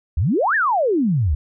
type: exponential two-way sweep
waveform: sine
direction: up then down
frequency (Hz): 65.41 to 1851 to 65.41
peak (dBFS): -15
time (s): 0.17-1.35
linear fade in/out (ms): 5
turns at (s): 0.55
effects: none